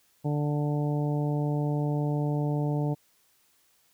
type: harmonic tone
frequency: 147.3 Hz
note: D3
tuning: 6 cents sharp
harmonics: 1 / 2 / 3 / 4 / 5 / 6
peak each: -26 / -32 / -36 / -38 / -40 / -42 dBFS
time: 0.24-2.95 s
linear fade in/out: 20 ms
effects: white hiss -66 dBFS RMS until 3.93 s